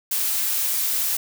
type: noise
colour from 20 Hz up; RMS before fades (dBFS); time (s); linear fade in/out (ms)
blue; -23; 0.11-1.17; 5
effects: none